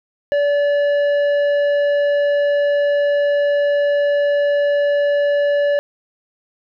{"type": "tone with tanh clipping", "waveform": "sine", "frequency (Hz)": 576, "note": "D5", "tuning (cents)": -34, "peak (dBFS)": -15, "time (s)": [0.32, 5.79], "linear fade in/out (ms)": 0, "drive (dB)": 9, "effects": []}